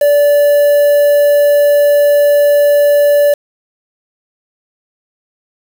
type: tone with quantisation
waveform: triangle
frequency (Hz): 580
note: D5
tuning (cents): -22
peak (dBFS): -4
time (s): 0.01-3.34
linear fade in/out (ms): 5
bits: 4
effects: none